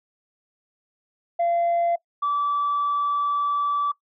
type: tone pair in turn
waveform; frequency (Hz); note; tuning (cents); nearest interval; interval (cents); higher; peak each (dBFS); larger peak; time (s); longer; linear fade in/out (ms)
sine; 686 / 1156.3; F5 / D6; -31 / -27; major sixth; 904; second; -17 / -19; first; 1.39-1.96 / 2.22-3.92; second; 10
effects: noise-tail reverb RT60 0.1 s tail -21 dB re dry + tanh soft clip ceiling -17 dBFS